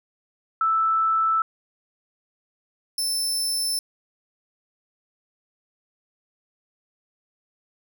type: tone pair in turn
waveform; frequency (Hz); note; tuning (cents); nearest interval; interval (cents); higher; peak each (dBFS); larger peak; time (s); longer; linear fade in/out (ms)
sine / 25% pulse; 1318.5 / 5292; E6 / E8; 0 / +6; 2 octaves; 2406; second; -18; neither; 0.61-1.42 / 2.98-3.79; neither; 2
effects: none